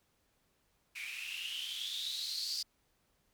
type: noise with band-pass filter sweep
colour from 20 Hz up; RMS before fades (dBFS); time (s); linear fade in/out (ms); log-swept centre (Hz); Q
blue; -40; 0.95-2.63; 10; 2300 to 4800; 9.6
effects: pink hiss -75 dBFS RMS until 3.33 s